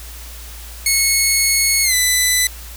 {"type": "tone with pitch glide", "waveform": "10% pulse", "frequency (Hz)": [2190, 1996.7], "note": ["C#7", "B6"], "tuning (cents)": [-22, 18], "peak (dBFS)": -4, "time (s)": [0.86, 2.47], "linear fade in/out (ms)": 2, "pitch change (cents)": -160, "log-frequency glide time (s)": [1.83, 1.94], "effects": ["added 58 Hz sine -33 dBFS peak until 2.76 s", "white hiss -37 dBFS RMS until 2.76 s"]}